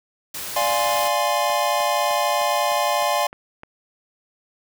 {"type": "noise", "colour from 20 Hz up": "white", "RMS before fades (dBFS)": -31, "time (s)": [0.34, 1.08], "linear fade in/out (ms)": 5}
{"type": "chord", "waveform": "square", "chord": "D half-diminished seventh", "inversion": "none", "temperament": "equal", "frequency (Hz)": [587.3, 698.5, 830.6, 1046.5], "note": ["D5", "F5", "Ab5", "C6"], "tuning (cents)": [0, 0, 0, 0], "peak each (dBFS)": -25, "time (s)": [0.56, 3.27], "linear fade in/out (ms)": 5}
{"type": "click train", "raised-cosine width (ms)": 0.5, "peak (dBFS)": -24, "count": 8, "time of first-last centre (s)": [1.5, 3.634], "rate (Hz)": 3.28}
{"effects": []}